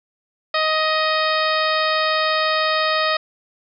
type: harmonic tone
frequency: 626 Hz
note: D#5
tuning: 10 cents sharp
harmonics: 1 / 2 / 3 / 4 / 5 / 6 / 7 / 8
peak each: -22 / -21 / -24 / -28 / -31 / -27 / -29 / -31 dBFS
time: 0.54-3.17 s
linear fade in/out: 5 ms
effects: none